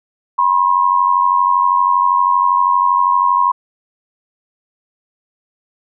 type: tone pair together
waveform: sine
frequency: 976.4 / 1069 Hz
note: B5 / C6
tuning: -20 / +37 cents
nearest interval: major second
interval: 157 cents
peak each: -13 dBFS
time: 0.38-3.52 s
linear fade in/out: 10 ms
effects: none